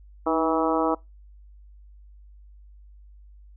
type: harmonic tone with a mistuned harmonic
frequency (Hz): 162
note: E3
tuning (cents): -30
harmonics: 2 / 3 / 4 / 5 / 6 / 7 / 8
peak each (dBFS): -25 / -27 / -28 / -29 / -30 / -30 / -31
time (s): 0.26-0.95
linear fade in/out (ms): 10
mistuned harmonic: 2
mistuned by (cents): -42
effects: noise-tail reverb RT60 0.2 s tail -23 dB re dry + added 50 Hz sine -46 dBFS peak until 3.56 s